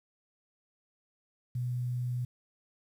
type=tone; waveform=sine; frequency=123.47 Hz; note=B2; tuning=in tune; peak=-30 dBFS; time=1.55-2.25 s; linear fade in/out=5 ms; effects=10-bit